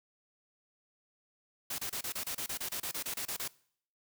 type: noise bursts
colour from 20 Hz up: white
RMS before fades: -37 dBFS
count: 16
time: 1.7-3.479 s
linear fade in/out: 5 ms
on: 84 ms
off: 29 ms
effects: noise-tail reverb RT60 0.6 s tail -22 dB re dry